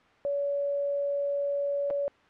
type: tone with dropouts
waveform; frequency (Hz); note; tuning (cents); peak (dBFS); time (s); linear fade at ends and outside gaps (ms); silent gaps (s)
sine; 567; C#5; +39; -26; 0.25-2.08; 0; 1.902-1.908
effects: white hiss -59 dBFS RMS until 2.29 s + low-pass 2000 Hz 12 dB/octave